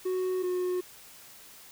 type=tone pair in turn; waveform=triangle; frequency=369.7 / 362.3 Hz; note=F#4 / F#4; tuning=-1 / -36 cents; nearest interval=unison; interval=35 cents; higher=first; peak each=-25 dBFS; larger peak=neither; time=0.05-0.43 / 0.43-0.81 s; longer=neither; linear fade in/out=10 ms; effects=white hiss -51 dBFS RMS until 1.71 s

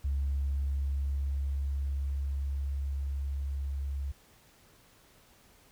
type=tone with level ramp; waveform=sine; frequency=69.3 Hz; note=C#2; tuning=in tune; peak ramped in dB=-26 to -31 dBFS; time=0.04-4.12 s; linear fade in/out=10 ms; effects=tanh soft clip ceiling -24 dBFS + pink hiss -61 dBFS RMS until 5.71 s

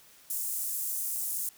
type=high-pass noise; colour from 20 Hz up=pink; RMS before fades=-33 dBFS; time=0.3-1.49 s; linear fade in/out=2 ms; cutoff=8300 Hz; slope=24 dB/octave; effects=white hiss -57 dBFS RMS until 1.57 s

